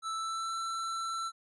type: tone with pitch glide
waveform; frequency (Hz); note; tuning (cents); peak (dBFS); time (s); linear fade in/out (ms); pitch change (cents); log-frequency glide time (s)
square; 1318.5 to 1338.5; E6 to E6; 0 to +26; -34; 0.02-1.32; 50; +26; 0.15-0.55
effects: resampled to 22050 Hz